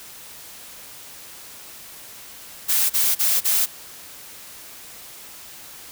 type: noise bursts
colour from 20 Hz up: blue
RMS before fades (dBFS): -19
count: 4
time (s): 2.68-3.662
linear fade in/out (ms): 20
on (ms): 220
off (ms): 34
effects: white hiss -41 dBFS RMS until 5.91 s